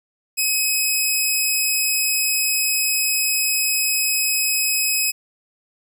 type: tone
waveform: 10% pulse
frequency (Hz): 2545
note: D#7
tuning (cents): +39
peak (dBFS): -9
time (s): 0.37-5.12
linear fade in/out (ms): 20
effects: none